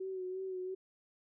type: tone with vibrato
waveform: sine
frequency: 374.1 Hz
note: F#4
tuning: 19 cents sharp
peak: -37 dBFS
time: 0-0.75 s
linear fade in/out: 10 ms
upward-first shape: sine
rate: 2.9 Hz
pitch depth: 35 cents each way
effects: none